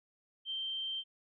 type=tone; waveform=sine; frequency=3136 Hz; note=G7; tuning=in tune; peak=-35 dBFS; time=0.45-1.04 s; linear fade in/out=50 ms; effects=none